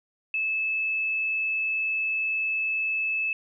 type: tone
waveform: sine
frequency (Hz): 2611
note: E7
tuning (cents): -17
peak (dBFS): -24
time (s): 0.34-3.33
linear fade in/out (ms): 2
effects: none